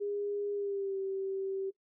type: tone with pitch glide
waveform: sine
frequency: 407.9 to 386.8 Hz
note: G#4 to G4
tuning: -31 to -23 cents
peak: -32 dBFS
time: 0-1.71 s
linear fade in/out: 20 ms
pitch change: -92 cents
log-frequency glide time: 0.53-0.98 s
effects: noise-tail reverb RT60 0.1 s tail -18 dB re dry